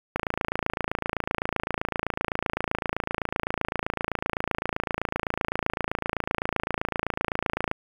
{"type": "click train", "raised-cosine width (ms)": 0.5, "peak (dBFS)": -10, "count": 211, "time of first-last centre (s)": [0.16, 7.714], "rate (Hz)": 27.8, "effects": ["7-bit"]}